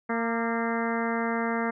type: harmonic tone with a mistuned harmonic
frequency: 230 Hz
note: A#3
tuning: 23 cents flat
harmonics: 1 / 2 / 3 / 4 / 5 / 6 / 7 / 8 / 9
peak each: -29 / -32 / -34 / -35 / -36 / -37 / -37 / -38 / -39 dBFS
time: 0.09-1.71 s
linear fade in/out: 10 ms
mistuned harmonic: 5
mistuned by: +39 cents
effects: none